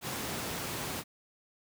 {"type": "high-pass noise", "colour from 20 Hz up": "pink", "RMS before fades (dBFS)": -37, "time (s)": [0.01, 1.04], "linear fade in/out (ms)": 50, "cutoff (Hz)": 100, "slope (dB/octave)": 12, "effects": []}